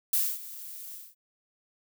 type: noise with ADSR envelope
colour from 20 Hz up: violet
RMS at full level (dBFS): -24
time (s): 0.13-1.15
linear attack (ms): 4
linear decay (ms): 250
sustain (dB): -18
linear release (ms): 210
effects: none